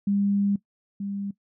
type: tone pair in turn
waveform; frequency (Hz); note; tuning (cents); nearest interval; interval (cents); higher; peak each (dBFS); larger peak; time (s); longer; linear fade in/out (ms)
sine; 200.7 / 199.67; G3 / G3; +41 / +32; unison; 9; first; -20 / -28; first; 0.07-0.56 / 1-1.31; first; 5
effects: noise-tail reverb RT60 0.1 s tail -18 dB re dry